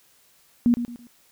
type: tone with echo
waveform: sine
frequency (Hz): 239.2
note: A#3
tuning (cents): +45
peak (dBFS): -14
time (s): 0.66-0.74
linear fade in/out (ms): 0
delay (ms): 110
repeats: 3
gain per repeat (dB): -10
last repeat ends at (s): 1.07
effects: white hiss -59 dBFS RMS until 1.31 s